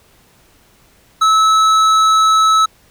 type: tone with hard clipping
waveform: sine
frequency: 1300 Hz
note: E6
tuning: 24 cents flat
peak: -10 dBFS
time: 1.21-2.66 s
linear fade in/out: 10 ms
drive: 10 dB
effects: pink hiss -51 dBFS RMS until 2.9 s